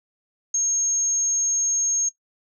sine tone, 6500 Hz, G#8, 38 cents flat, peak -19 dBFS, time 0.54-2.09 s, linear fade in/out 5 ms, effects noise-tail reverb RT60 0.1 s tail -18 dB re dry

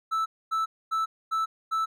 triangle tone bursts, 1316 Hz, E6, 3 cents flat, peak -22 dBFS, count 5, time 0.11-1.86 s, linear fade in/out 20 ms, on 150 ms, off 250 ms, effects none

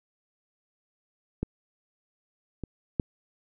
clicks, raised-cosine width 3 ms, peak -15 / -21 / -11 dBFS, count 3, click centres 1.43 / 2.637 / 2.998 s, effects none

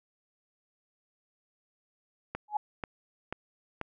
click train, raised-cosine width 0.5 ms, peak -19 dBFS, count 4, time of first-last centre 2.35-3.813 s, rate 2.05 Hz
sine tone with exponential growth, 841 Hz, G#5, 22 cents sharp, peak -22 dBFS, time 2.48-2.57 s, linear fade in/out 5 ms, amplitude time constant 19 ms
effects none

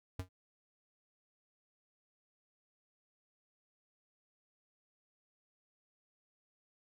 square tone with exponential decay, 92 Hz, F#2, 9 cents flat, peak -34 dBFS, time 0.19-0.29 s, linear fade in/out 5 ms, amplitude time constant 20 ms, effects none

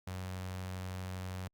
sawtooth tone with notch filter, 92.5 Hz, F#2, in tune, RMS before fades -41 dBFS, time 0.07-1.48 s, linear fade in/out 5 ms, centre 320 Hz, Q 1.3, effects Opus 48 kbps

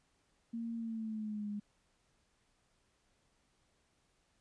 sine tone with pitch glide, 230.5 to 206.5 Hz, A#3 to G#3, -19 to -10 cents, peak -37 dBFS, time 0.53-1.6 s, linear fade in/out 10 ms, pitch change -191 cents, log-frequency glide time 0.76-1.49 s, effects pink hiss -75 dBFS RMS until 4.4 s + resampled to 22050 Hz

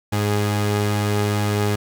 sawtooth tone pair together, 103.83 / 413 Hz, G#2 / G#4, 0 / -10 cents, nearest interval 2 octaves, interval 2390 cents, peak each -15 / -22 dBFS, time 0.12-1.76 s, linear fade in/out 10 ms, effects none

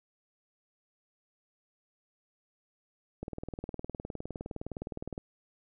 click train, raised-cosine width 2 ms, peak -24 dBFS, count 39, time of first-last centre 3.23-5.179 s, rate 19.5 Hz, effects none

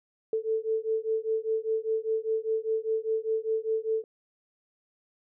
sine beating tone pair, 440 / 445 Hz, A4 / A4, 0 / +20 cents, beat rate 5 Hz, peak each -29 / -29 dBFS, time 0.33-4.04 s, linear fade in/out 2 ms, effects none

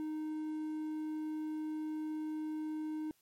triangle tone, 309.5 Hz, D#4, 9 cents flat, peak -34 dBFS, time 0-3.11 s, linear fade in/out 0 ms, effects white hiss -72 dBFS RMS until 3.21 s + MP3 64 kbps

